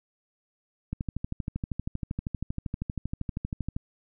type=click train; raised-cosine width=5 ms; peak=-18 dBFS; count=37; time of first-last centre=0.93-3.765 s; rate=12.7 Hz; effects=none